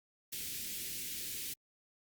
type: band-stop noise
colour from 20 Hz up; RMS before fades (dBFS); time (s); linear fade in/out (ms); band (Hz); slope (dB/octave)
white; -41; 0.32-1.54; 10; 390 to 2100; 24
effects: Opus 48 kbps